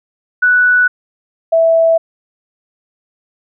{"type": "tone pair in turn", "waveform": "sine", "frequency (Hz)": [1480, 657.2], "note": ["F#6", "E5"], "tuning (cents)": [0, -5], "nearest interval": "octave + major second", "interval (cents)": 1405, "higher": "first", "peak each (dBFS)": -7, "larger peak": "neither", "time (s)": [[0.42, 0.88], [1.52, 1.98]], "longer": "neither", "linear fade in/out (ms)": 10, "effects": []}